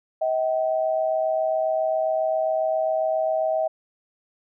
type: tone pair together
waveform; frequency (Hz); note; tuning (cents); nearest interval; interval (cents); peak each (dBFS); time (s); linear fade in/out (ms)
sine; 637.6 / 765; D#5 / G5; +42 / -42; minor third; 316; -21 / -27; 0.21-3.68; 10
effects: none